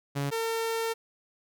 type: tone pair in turn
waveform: sawtooth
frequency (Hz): 141.1 / 453.7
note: C#3 / A#4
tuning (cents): +31 / -47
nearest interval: octave + minor sixth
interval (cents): 2022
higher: second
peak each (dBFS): -24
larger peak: neither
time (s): 0.15-0.31 / 0.31-0.94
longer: second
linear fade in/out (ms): 20
effects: none